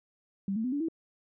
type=tone with pitch steps; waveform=sine; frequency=196 / 222.6 / 252.7 / 287 / 325.8 Hz; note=G3 / A3 / B3 / D4 / E4; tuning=0 / +20 / +40 / -40 / -20 cents; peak=-28 dBFS; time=0.48-0.885 s; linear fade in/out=2 ms; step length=81 ms; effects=none